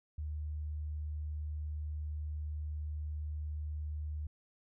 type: tone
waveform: sine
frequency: 75.7 Hz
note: D#2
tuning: 47 cents flat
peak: -36 dBFS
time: 0.18-4.27 s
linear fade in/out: 5 ms
effects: none